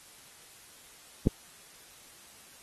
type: click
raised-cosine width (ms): 3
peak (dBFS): -10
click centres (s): 1.271
effects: white hiss -54 dBFS RMS until 2.62 s + AAC 32 kbps